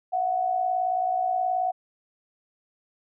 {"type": "tone pair together", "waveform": "sine", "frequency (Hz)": [680.3, 739], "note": ["F5", "F#5"], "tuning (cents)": [-46, -2], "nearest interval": "minor second", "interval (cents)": 144, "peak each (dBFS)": [-30, -23], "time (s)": [0.12, 1.72], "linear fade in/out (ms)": 20, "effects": []}